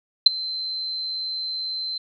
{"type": "tone with ADSR envelope", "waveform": "sine", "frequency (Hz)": 4091, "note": "C8", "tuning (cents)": -40, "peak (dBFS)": -4, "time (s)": [0.26, 1.98], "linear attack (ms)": 5, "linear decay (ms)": 15, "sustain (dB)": -22, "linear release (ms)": 6, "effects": []}